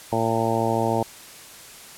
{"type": "harmonic tone", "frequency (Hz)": 113.7, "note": "A#2", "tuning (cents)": -43, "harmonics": [1, 2, 3, 4, 5, 6, 7, 8], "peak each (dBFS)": [-28, -28, -28, -28, -28, -28, -28, -28], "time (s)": [0.12, 1.03], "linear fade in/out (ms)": 5, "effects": ["white hiss -43 dBFS RMS until 1.97 s", "low-pass 12000 Hz 12 dB/octave"]}